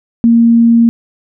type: tone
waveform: sine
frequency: 232.2 Hz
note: A#3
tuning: 7 cents flat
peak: -4 dBFS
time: 0.24-0.89 s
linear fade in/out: 0 ms
effects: none